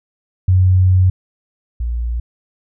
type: tone pair in turn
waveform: sine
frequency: 92.5 / 58.83 Hz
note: F#2 / A#1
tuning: 0 / +17 cents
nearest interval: minor sixth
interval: 783 cents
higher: first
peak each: -8 / -17 dBFS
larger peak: first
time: 0.48-1.1 / 1.8-2.2 s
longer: first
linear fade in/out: 5 ms
effects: none